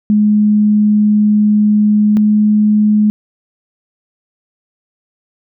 sine tone pair in turn, 210.1 / 211.2 Hz, G#3 / G#3, +20 / +29 cents, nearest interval unison, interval 9 cents, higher second, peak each -7 dBFS, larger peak neither, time 0.1-2.17 / 2.17-3.1 s, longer first, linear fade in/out 0 ms, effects none

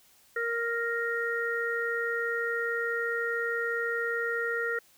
harmonic tone, 466.2 Hz, A#4, in tune, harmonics 1 / 3 / 4, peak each -32 / -32 / -32 dBFS, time 0.36-4.79 s, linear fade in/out 5 ms, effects white hiss -61 dBFS RMS until 4.97 s

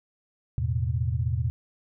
sine chord, E suspended fourth, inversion none, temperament equal with one note detuned, 82.41 / 110 / 125.85 Hz, E2 / A2 / B2, 0 / 0 / +33 cents, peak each -28 dBFS, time 0.58-1.5 s, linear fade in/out 0 ms, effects none

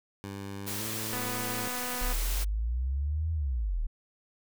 15% pulse tone with pitch glide, 99 to 109.21 Hz, G2 to A2, +18 to -12 cents, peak -31 dBFS, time 0.24-1.68 s, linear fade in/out 0 ms, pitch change +170 cents, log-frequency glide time 0.74-0.83 s
white noise, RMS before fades -36 dBFS, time 0.66-2.45 s, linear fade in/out 20 ms
click train, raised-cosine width 0.5 ms, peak -24 dBFS, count 248, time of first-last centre 1.13-2.126 s, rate 248 Hz
sine linear two-way sweep, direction up then down, 32.7 to 82.41 to 32.7 Hz, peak -27 dBFS, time 2.01-3.87 s, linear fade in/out 10 ms, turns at 3.32 s
effects none

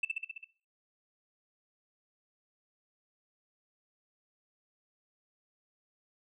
sine tone with echo, 2648 Hz, E7, 7 cents sharp, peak -25 dBFS, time 0.03-0.05 s, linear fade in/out 5 ms, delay 66 ms, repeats 6, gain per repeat -3 dB, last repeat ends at 0.446 s, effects noise-tail reverb RT60 0.4 s tail -17 dB re dry + tanh soft clip ceiling -24 dBFS

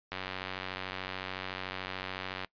click train, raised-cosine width 0.3 ms, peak -20 dBFS, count 219, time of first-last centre 0.12-2.447 s, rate 93.7 Hz, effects noise-tail reverb RT60 0.1 s tail -22 dB re dry + resampled to 11025 Hz

